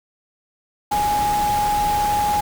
sine tone in noise, 830.6 Hz, G#5, in tune, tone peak -17 dBFS, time 0.91-2.41 s, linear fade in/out 10 ms, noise pink, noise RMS -28 dBFS, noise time 0.91-2.41 s, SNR +8 dB, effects none

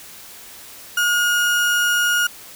35% pulse tone, 1434 Hz, F6, 45 cents sharp, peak -14 dBFS, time 0.97-2.27 s, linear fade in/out 5 ms, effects white hiss -40 dBFS RMS until 2.55 s

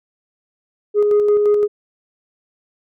sine tone with tremolo, 415.3 Hz, G#4, in tune, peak -8 dBFS, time 0.94-1.68 s, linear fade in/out 50 ms, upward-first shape square, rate 5.8 Hz, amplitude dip 35%, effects tanh soft clip ceiling -9 dBFS

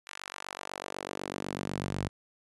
sawtooth tone with high-pass filter sweep, 48.04 Hz, G1, 34 cents flat, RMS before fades -38 dBFS, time 0.06-2.09 s, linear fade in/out 20 ms, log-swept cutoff 1700 to 100 Hz, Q 1.1, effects resampled to 24000 Hz

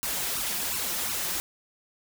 white noise with flanger, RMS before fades -30 dBFS, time 0.03-1.4 s, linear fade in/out 0 ms, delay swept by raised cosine 0.72 to 5.82 ms, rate 2.8 Hz, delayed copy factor +1, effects none

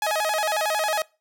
sawtooth tone with vibrato, 729 Hz, F#5, 26 cents flat, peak -18 dBFS, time 0.02-1.02 s, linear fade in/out 2 ms, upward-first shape square, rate 11 Hz, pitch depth 250 cents each way, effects noise-tail reverb RT60 0.3 s tail -23 dB re dry

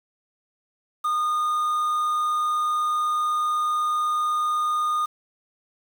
triangle tone with quantisation, 1224 Hz, D#6, 29 cents flat, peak -19 dBFS, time 1.04-5.06 s, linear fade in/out 10 ms, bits 7, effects none

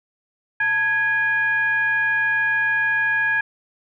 sine tone with frequency modulation, 1661.2 Hz, G#6, in tune, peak -17 dBFS, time 0.6-3.41 s, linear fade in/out 5 ms, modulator 768 Hz, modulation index 0.48, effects none

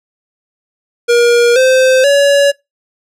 square tone with pitch steps, 475.6 / 518.6 / 565.6 Hz, A#4 / C5 / C#5, +35 / -15 / +35 cents, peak -7 dBFS, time 1.08-2.52 s, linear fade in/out 20 ms, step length 480 ms, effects noise-tail reverb RT60 0.2 s tail -24 dB re dry + low-pass 9000 Hz 12 dB/octave

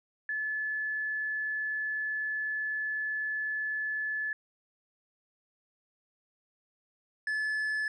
sine / triangle tone pair in turn, 1726 / 1726 Hz, A6 / A6, -34 / -34 cents, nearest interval unison, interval 0 cents, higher neither, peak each -30 / -27 dBFS, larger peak second, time 0.29-4.33 / 7.27-7.88 s, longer first, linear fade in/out 2 ms, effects resampled to 22050 Hz

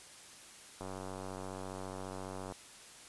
click train, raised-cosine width 1 ms, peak -29 dBFS, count 163, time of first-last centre 0.81-2.522 s, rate 94.6 Hz, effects white hiss -54 dBFS RMS until 3.08 s + resampled to 24000 Hz

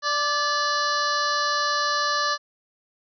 harmonic tone with a mistuned harmonic, 587.3 Hz, D5, in tune, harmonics 1 / 2 / 3 / 5 / 6 / 7 / 8 / 9 / 10, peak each -32 / -24 / -27 / -38 / -39 / -30 / -33 / -35 / -37 dBFS, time 0.02-2.38 s, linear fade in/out 50 ms, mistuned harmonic 3, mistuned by -35 cents, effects none

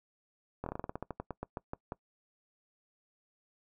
slowing click train, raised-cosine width 1 ms, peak -23 dBFS, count 17, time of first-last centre 0.64-1.922 s, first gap 23 ms, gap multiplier 1.15, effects noise-tail reverb RT60 0.1 s tail -22 dB re dry

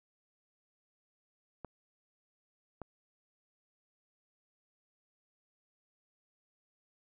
clicks, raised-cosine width 1 ms, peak -28 dBFS, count 2, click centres 1.647 / 2.817 s, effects none

